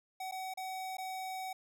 square tone with dropouts, 754 Hz, F#5, 32 cents sharp, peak -39 dBFS, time 0.2-1.53 s, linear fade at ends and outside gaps 5 ms, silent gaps 0.313-0.321 / 0.539-0.573 / 0.97-0.982 s, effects none

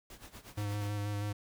pink noise with tremolo, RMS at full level -49 dBFS, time 0.1-0.92 s, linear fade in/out 2 ms, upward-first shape sine, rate 8.4 Hz, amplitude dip 80%
square tone with vibrato, 103 Hz, G#2, 14 cents flat, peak -34 dBFS, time 0.57-1.33 s, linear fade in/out 10 ms, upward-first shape square, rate 6.2 Hz, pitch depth 15 cents each way
effects none

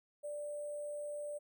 sine tone with sample-and-hold, 587.3 Hz, D5, in tune, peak -39 dBFS, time 0.23-1.39 s, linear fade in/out 20 ms, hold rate 8820 Hz, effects none

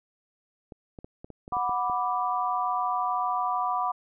clicks, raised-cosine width 2 ms, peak -28 dBFS, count 10, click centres 0.722 / 0.988 / 1.045 / 1.245 / 1.303 / 1.479 / 1.523 / 1.568 / 1.694 / 1.898 s
sine chord, B minor, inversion second, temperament equal with one note detuned, 734.5 / 987.8 / 1174.7 Hz, F#5 / B5 / D6, -13 / 0 / 0 cents, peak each -29 dBFS, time 1.52-3.92 s, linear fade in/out 10 ms
effects none

